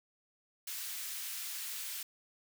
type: high-pass noise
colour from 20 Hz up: white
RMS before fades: -41 dBFS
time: 0.67-2.03 s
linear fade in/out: 5 ms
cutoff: 1700 Hz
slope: 12 dB/octave
effects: none